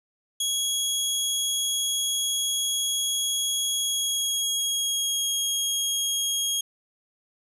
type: tone with pitch glide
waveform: 20% pulse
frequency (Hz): 3322 to 3276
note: G#7 to G#7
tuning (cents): 0 to -24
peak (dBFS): -18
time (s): 0.4-6.61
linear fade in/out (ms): 5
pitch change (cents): -24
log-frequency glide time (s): 3.77-5.32
effects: none